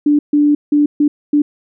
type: tone bursts at uneven times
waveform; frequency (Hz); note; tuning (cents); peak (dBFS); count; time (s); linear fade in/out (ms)
sine; 293.7; D4; 0; -8; 5; 0.06-0.19 / 0.33-0.55 / 0.72-0.86 / 1-1.08 / 1.33-1.42; 5
effects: none